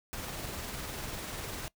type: noise with tremolo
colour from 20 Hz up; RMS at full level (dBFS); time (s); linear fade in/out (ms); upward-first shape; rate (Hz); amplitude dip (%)
pink; -38; 0.13-1.68; 0; triangle; 20; 35
effects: noise-tail reverb RT60 0.1 s tail -22 dB re dry